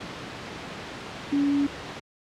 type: tone in noise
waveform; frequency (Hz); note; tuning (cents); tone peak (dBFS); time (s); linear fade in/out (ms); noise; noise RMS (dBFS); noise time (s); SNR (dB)
sine; 283.8; C#4; +41; -20; 1.32-1.67; 10; pink; -36; 0-2; +13
effects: high-pass 100 Hz 12 dB/octave + low-pass 4000 Hz 12 dB/octave